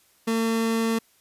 30% pulse tone, 226.4 Hz, A3, 50 cents sharp, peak -19 dBFS, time 0.27-0.99 s, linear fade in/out 10 ms, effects white hiss -61 dBFS RMS until 1.2 s + resampled to 32000 Hz

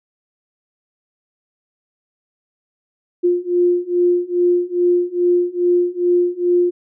sine beating tone pair, 352 / 354.4 Hz, F4 / F4, +14 / +25 cents, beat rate 2.4 Hz, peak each -17 / -16 dBFS, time 3.23-6.71 s, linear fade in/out 20 ms, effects none

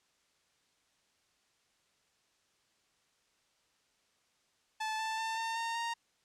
sawtooth tone with pitch steps, 872 / 883.2 / 894.4 / 905.9 / 917.5 / 929.2 Hz, A5 / A5 / A5 / A#5 / A#5 / A#5, -16 / +6 / +28 / -50 / -28 / -6 cents, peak -30 dBFS, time 4.8-5.94 s, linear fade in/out 10 ms, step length 190 ms, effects white hiss -73 dBFS RMS until 6.24 s + low-pass 7000 Hz 12 dB/octave

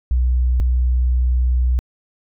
sine tone pair in turn, 62.1 / 62.1 Hz, B1 / B1, +10 / +10 cents, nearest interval unison, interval 0 cents, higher neither, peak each -12 dBFS, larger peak neither, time 0.11-0.6 / 0.6-1.79 s, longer second, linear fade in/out 0 ms, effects tanh soft clip ceiling -10 dBFS

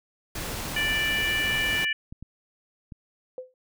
pink noise, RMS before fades -33 dBFS, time 0.35-1.85 s, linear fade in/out 5 ms
harmonic tone, 587.3 Hz, D5, in tune, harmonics 3 / 4 / 5, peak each -27 / -28 / -29 dBFS, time 0.76-1.93 s, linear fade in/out 5 ms
clicks, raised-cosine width 5 ms, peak -28 dBFS, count 3, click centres 2.125 / 2.226 / 2.922 s
sine tone with exponential decay, 510 Hz, C5, 44 cents flat, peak -29 dBFS, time 3.38-3.54 s, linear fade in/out 1 ms, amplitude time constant 34 ms
effects none

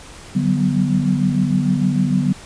sine chord, G major seventh, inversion second, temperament equal with one note detuned, 146.83 / 185 / 191.63 / 246.9 Hz, D3 / F#3 / G3 / B3, 0 / 0 / -39 / 0 cents, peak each -20 dBFS, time 0.35-2.33 s, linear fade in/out 10 ms, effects pink hiss -39 dBFS RMS until 2.45 s + resampled to 22050 Hz

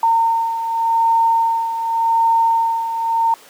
sine beating tone pair, 913 / 913.87 Hz, A#5 / A#5, -36 / -35 cents, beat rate 0.87 Hz, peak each -14 / -21 dBFS, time 0.03-3.34 s, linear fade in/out 2 ms, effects pink hiss -43 dBFS RMS until 3.49 s + high-pass 400 Hz 12 dB/octave

